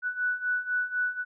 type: beating tone pair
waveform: sine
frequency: 1480 / 1484 Hz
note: F#6 / F#6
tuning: 0 / +5 cents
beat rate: 4 Hz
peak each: -31 / -28 dBFS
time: 0.02-1.25 s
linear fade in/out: 50 ms
effects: none